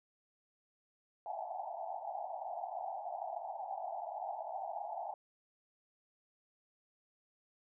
white band-pass noise, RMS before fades -42 dBFS, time 1.26-5.14 s, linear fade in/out 2 ms, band 650 to 860 Hz, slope 96 dB/octave, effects none

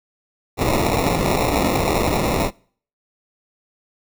white noise with sample-and-hold, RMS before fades -19 dBFS, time 0.57-2.51 s, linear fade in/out 50 ms, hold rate 1575 Hz, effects noise-tail reverb RT60 0.5 s tail -25 dB re dry

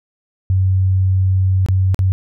sine tone with dropouts, 94.3 Hz, F#2, 33 cents sharp, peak -11 dBFS, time 0.5-2.12 s, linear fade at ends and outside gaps 0 ms, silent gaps 1.662-1.686 / 1.945-1.991 s, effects none

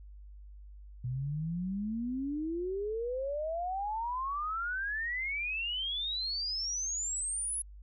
sine exponential sweep, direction up, 121.4 to 10620 Hz, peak -32 dBFS, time 1.04-7.62 s, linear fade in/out 5 ms, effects added 50 Hz sine -47 dBFS peak until 7.82 s

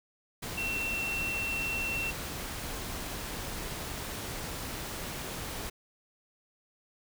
sine tone in noise, 2709 Hz, E7, 47 cents sharp, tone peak -31 dBFS, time 0.57-2.11 s, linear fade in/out 10 ms, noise pink, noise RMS -38 dBFS, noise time 0.42-5.7 s, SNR +4 dB, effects none

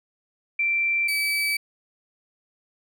sine / 35% pulse tone pair in turn, 2349 / 2299 Hz, D7 / D7, 0 / -37 cents, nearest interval unison, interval 37 cents, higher first, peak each -20 dBFS, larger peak neither, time 0.59-1.08 / 1.08-1.57 s, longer neither, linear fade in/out 5 ms, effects none

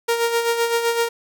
sawtooth tone with tremolo, 466.2 Hz, A#4, in tune, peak -12 dBFS, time 0.08-1.09 s, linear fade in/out 10 ms, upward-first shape sine, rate 7.8 Hz, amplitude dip 55%, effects none

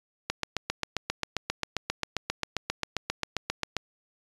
click train, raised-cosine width 0.2 ms, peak -10 dBFS, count 27, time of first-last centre 0.3-3.767 s, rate 7.5 Hz, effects resampled to 24000 Hz

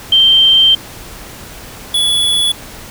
sine / square tone pair in turn, 3138 / 3416 Hz, G7 / G#7, +1 / +48 cents, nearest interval minor second, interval 147 cents, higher second, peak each -5 / -11 dBFS, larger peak first, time 0.12-0.75 / 1.94-2.52 s, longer first, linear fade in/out 5 ms, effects pink hiss -32 dBFS RMS until 2.9 s

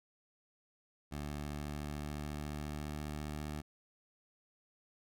15% pulse tone with pitch glide, 73.42 to 75.09 Hz, D2 to D2, 0 to +39 cents, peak -33 dBFS, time 1.11-3.62 s, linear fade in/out 20 ms, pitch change +39 cents, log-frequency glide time 1.32-3.33 s, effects none

